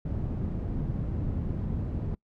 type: low-pass noise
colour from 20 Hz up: white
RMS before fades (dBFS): -31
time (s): 0.05-2.15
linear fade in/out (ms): 5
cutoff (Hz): 150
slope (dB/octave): 12
effects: noise-tail reverb RT60 0.1 s tail -25 dB re dry